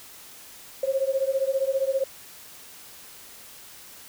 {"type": "beating tone pair", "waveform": "sine", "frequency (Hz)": [530, 545], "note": ["C5", "C#5"], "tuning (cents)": [22, -29], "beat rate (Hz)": 15, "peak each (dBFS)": -25, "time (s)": [0.83, 2.04], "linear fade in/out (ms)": 5, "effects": ["white hiss -46 dBFS RMS until 4.08 s"]}